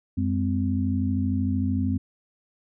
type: tone cluster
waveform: sine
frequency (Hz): 91.2 / 205 / 258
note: F#2 / G#3 / C4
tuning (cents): -24 / -22 / -24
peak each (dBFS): -25 / -28 / -26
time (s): 0.17-1.98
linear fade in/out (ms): 10
effects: none